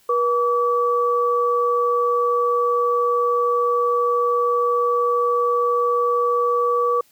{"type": "tone pair together", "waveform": "sine", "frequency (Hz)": [482.6, 1147.8], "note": ["B4", "D6"], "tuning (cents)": [-40, -40], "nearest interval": "octave + minor third", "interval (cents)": 1500, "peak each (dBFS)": -19, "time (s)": [0.09, 7.01], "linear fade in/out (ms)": 5, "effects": ["white hiss -57 dBFS RMS until 7.11 s"]}